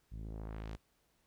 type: tone with low-pass filter sweep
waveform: sawtooth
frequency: 53.9 Hz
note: A1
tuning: 35 cents flat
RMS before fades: -44 dBFS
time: 0.11-0.77 s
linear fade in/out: 20 ms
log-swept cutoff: 140 to 7600 Hz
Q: 0.85
effects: pink hiss -75 dBFS RMS until 1.26 s